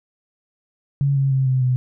sine tone with pitch steps, 140 / 136.57 / 133.22 / 129.95 / 126.76 Hz, C#3 / C#3 / C3 / C3 / B2, +18 / -25 / +32 / -11 / +46 cents, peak -15 dBFS, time 1.01-1.76 s, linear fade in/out 0 ms, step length 150 ms, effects none

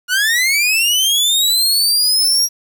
sawtooth linear sweep, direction up, 1424 to 5700 Hz, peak -9 dBFS, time 0.08-2.49 s, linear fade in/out 50 ms, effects 8-bit

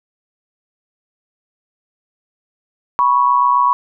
sine tone pair together, 981.1 / 1108.7 Hz, B5 / C#6, -12 / 0 cents, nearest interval major second, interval 212 cents, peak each -13 dBFS, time 2.99-3.73 s, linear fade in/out 0 ms, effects none

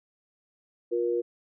sine tone pair together, 354.1 / 475.8 Hz, F4 / A#4, +24 / +35 cents, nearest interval perfect fourth, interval 511 cents, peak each -27 dBFS, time 0.91-1.22 s, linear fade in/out 20 ms, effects none

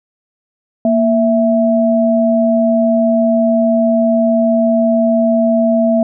sine tone pair together, 233.1 / 659.3 Hz, A#3 / E5, 0 / 0 cents, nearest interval octave + tritone, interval 1800 cents, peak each -12 dBFS, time 0.85-6.03 s, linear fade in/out 2 ms, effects none

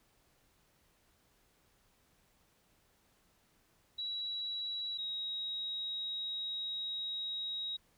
sine tone pair in turn, 3905 / 3805 Hz, B7 / A#7, -20 / +35 cents, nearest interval unison, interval 45 cents, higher first, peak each -36 / -36 dBFS, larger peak neither, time 3.98-4.98 / 4.98-7.77 s, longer second, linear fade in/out 10 ms, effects pink hiss -71 dBFS RMS until 7.97 s

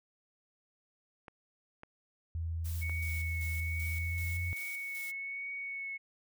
clicks, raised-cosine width 0.5 ms, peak -32 dBFS, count 3, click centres 1.282 / 1.834 / 2.896 s
sine tone with pitch glide, 82.41 to 87.82 Hz, E2 to F2, 0 to +10 cents, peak -33 dBFS, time 2.35-4.53 s, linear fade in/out 0 ms, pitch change +110 cents, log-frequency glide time 3.85-4.39 s
blue noise with tremolo, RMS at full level -47 dBFS, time 2.64-5.12 s, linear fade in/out 20 ms, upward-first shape square, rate 2.6 Hz, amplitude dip 55%
sine tone with vibrato, 2217 Hz, C#7, in tune, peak -37 dBFS, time 2.81-5.98 s, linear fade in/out 20 ms, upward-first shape triangle, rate 1.2 Hz, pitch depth 19 cents each way
effects none

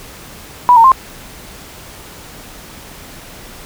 sine tone with pitch steps, 981 / 914 / 1053 Hz, B5 / A#5 / C6, -12 / -34 / +11 cents, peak -3 dBFS, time 0.69-0.918 s, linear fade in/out 0 ms, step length 76 ms, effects pink hiss -35 dBFS RMS until 3.65 s

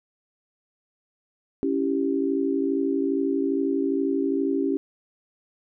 sine chord, C# diminished, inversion none, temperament equal, 277.2 / 329.6 / 392 Hz, C#4 / E4 / G4, 0 / 0 / 0 cents, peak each -24 / -28 / -26 dBFS, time 1.63-4.77 s, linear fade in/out 0 ms, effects none

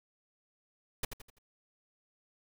pink noise with echo, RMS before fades -32 dBFS, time 1.03-1.05 s, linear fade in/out 5 ms, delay 84 ms, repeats 4, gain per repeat -8 dB, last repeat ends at 1.386 s, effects none

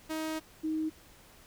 sawtooth / sine tone pair in turn, 315.6 / 314.1 Hz, D#4 / D#4, +25 / +16 cents, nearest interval unison, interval 9 cents, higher first, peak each -29 / -29 dBFS, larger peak neither, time 0.09-0.4 / 0.63-0.9 s, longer first, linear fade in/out 20 ms, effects pink hiss -57 dBFS RMS until 1.46 s

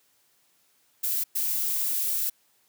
violet noise bursts at uneven times, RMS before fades -27 dBFS, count 2, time 1.03-1.24 / 1.35-2.3 s, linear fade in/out 10 ms, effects white hiss -66 dBFS RMS until 2.68 s + high-pass 100 Hz 12 dB/octave

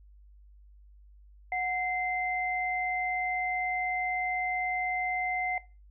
sine tone pair together, 735 / 2077 Hz, F#5 / C7, -12 / -13 cents, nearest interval octave + tritone, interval 1799 cents, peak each -30 / -32 dBFS, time 1.52-5.58 s, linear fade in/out 2 ms, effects noise-tail reverb RT60 0.3 s tail -20 dB re dry + added 50 Hz sine -52 dBFS peak until 5.9 s

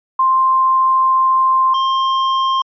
sine / square tone pair in turn, 1049 / 1060 Hz, C6 / C6, +4 / +22 cents, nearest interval unison, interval 18 cents, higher second, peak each -10 / -14 dBFS, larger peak first, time 0.19-1.74 / 1.74-2.62 s, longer first, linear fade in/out 5 ms, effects resampled to 11025 Hz

